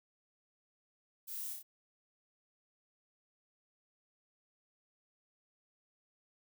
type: noise with echo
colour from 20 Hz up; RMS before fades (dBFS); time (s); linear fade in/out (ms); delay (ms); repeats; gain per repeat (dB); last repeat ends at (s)
violet; -45; 1.27-1.54; 20; 30; 3; -2; 1.63
effects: none